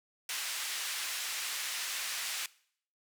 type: band-pass noise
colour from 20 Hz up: pink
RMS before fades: -37 dBFS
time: 0.29-2.46 s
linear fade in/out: 2 ms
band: 1900 to 12000 Hz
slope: 12 dB/octave
effects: noise-tail reverb RT60 0.6 s tail -21 dB re dry